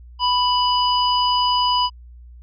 harmonic tone, 990 Hz, B5, 4 cents sharp, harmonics 1 / 3 / 5, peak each -17 / -22 / -24 dBFS, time 0.19-1.9 s, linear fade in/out 50 ms, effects added 60 Hz sine -39 dBFS peak until 2.42 s

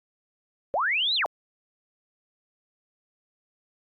sine linear two-way sweep, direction up then down, 499.4 to 4186 to 499.4 Hz, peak -22 dBFS, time 0.74-1.26 s, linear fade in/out 0 ms, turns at 1.15 s, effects AAC 48 kbps

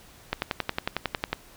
click train, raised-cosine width 0.3 ms, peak -9 dBFS, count 12, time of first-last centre 0.33-1.33 s, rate 11 Hz, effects pink hiss -52 dBFS RMS until 1.56 s

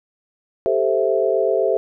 sine chord, A minor seventh, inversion third, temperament equal, 392 / 440 / 523.3 / 659.3 Hz, G4 / A4 / C5 / E5, 0 / 0 / 0 / 0 cents, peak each -21 dBFS, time 0.66-1.77 s, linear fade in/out 0 ms, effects none

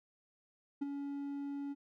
triangle tone with ADSR envelope, 282.1 Hz, C#4, 30 cents sharp, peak -29 dBFS, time 0.81-1.75 s, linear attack 13 ms, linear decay 18 ms, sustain -7 dB, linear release 33 ms, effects none

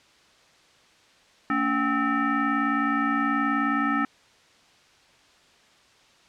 sine tone with frequency modulation, 793 Hz, G5, 20 cents sharp, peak -21 dBFS, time 1.5-4.05 s, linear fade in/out 2 ms, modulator 509 Hz, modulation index 2, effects white hiss -57 dBFS RMS until 6.28 s + low-pass 5000 Hz 12 dB/octave

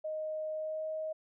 sine tone with pitch glide, 622.3 to 628.4 Hz, D#5 to D#5, 0 to +17 cents, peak -34 dBFS, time 0.04-1.13 s, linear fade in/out 10 ms, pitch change +17 cents, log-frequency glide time 0.53-0.87 s, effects none

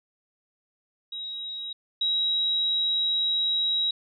sine tone pair in turn, 3824 / 3844 Hz, A#7 / B7, +43 / -48 cents, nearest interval unison, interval 9 cents, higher second, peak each -32 / -22 dBFS, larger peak second, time 1.12-1.73 / 2.01-3.91 s, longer second, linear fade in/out 5 ms, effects none

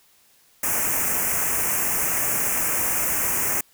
white band-stop noise, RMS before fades -23 dBFS, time 0.63-3.61 s, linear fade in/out 5 ms, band 2600 to 6000 Hz, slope 48 dB/octave, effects white hiss -58 dBFS RMS until 3.73 s

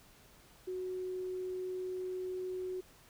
sine tone, 369.1 Hz, F#4, 4 cents flat, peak -36 dBFS, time 0.67-2.81 s, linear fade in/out 10 ms, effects pink hiss -61 dBFS RMS until 3.09 s

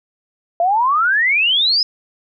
sine exponential sweep, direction up, 666 to 5180 Hz, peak -12 dBFS, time 0.6-1.83 s, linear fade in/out 2 ms, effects none

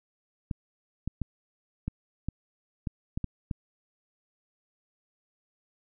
clicks, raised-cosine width 5 ms, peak -18 dBFS, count 9, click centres 0.512 / 1.076 / 1.217 / 1.88 / 2.286 / 2.872 / 3.175 / 3.243 / 3.512 s, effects none

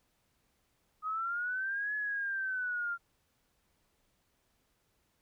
sine linear two-way sweep, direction up then down, 1244.5 to 1707 to 1381 Hz, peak -32 dBFS, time 1.02-2.98 s, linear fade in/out 50 ms, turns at 1.95 s, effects pink hiss -75 dBFS RMS until 5.21 s

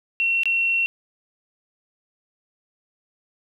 sine tone with dropouts, 2723 Hz, F7, 44 cents flat, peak -18 dBFS, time 0.2-0.86 s, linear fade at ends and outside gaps 0 ms, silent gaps 0.434-0.456 s, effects 9-bit

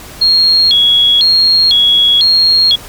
sine tone with vibrato, 3770 Hz, A#7, 19 cents sharp, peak -5 dBFS, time 0.21-2.76 s, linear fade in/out 10 ms, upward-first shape square, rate 1 Hz, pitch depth 210 cents each way, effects pink hiss -31 dBFS RMS until 2.88 s + MP3 96 kbps

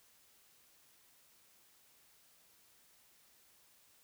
silence, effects white hiss -67 dBFS RMS until 4.03 s

